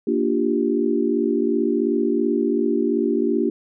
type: chord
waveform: sine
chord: G minor seventh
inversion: first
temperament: equal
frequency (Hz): 233.1 / 293.7 / 349.2 / 392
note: Bb3 / D4 / F4 / G4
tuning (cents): 0 / 0 / 0 / 0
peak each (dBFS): -23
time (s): 0.07-3.5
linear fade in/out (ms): 5
effects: none